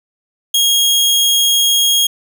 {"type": "tone", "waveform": "sawtooth", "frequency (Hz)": 3271, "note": "G#7", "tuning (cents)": -27, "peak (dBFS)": -7, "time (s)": [0.54, 2.07], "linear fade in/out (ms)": 5, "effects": []}